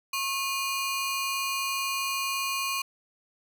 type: ring-modulated tone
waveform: sawtooth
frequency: 1769 Hz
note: A6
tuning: 9 cents sharp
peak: -21 dBFS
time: 0.13-2.82 s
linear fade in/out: 5 ms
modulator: 681 Hz
effects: none